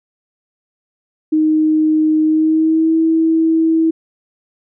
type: tone with pitch glide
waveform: sine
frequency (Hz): 311.1 to 323.7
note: D#4 to E4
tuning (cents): 0 to -31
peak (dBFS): -10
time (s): 1.32-3.91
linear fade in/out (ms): 10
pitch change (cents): +69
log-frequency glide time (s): 2.23-2.96
effects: none